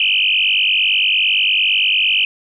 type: tone with frequency modulation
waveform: sine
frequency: 2777 Hz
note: F7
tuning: 10 cents flat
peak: -12 dBFS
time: 0-2.25 s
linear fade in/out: 2 ms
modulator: 48.8 Hz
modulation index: 6.5
effects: none